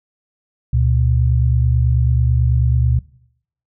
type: tone pair together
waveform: sine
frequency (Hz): 71.4 / 120.57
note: D2 / B2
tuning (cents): -48 / -41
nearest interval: major sixth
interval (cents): 907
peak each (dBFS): -15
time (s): 0.73-2.99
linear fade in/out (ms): 5
effects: noise-tail reverb RT60 0.7 s tail -20 dB re dry